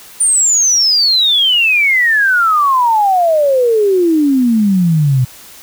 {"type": "exponential sweep", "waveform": "sine", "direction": "down", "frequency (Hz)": [9210, 123.47], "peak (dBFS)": -8, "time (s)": [0.2, 5.25], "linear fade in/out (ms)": 10, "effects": ["white hiss -37 dBFS RMS until 5.62 s"]}